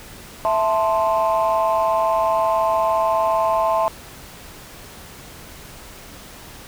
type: chord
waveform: sine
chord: A minor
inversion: second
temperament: equal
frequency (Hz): 659.3 / 880 / 1046.5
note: E5 / A5 / C6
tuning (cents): 0 / 0 / 0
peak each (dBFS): -18 / -20 / -20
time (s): 0.45-3.88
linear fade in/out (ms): 0
effects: tanh soft clip ceiling -10 dBFS + pink hiss -40 dBFS RMS until 6.67 s